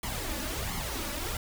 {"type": "noise with flanger", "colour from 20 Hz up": "pink", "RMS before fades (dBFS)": -34, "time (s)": [0.03, 1.37], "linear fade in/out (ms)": 2, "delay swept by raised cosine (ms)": [0.93, 3.53], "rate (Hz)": 1.4, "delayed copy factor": 0.7, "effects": []}